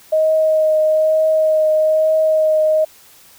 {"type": "tone with vibrato", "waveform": "sine", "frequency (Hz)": 626, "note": "D#5", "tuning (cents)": 10, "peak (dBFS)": -11, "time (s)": [0.12, 2.85], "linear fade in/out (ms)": 10, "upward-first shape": "triangle", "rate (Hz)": 1.1, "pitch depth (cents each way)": 15, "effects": ["white hiss -46 dBFS RMS until 3.38 s"]}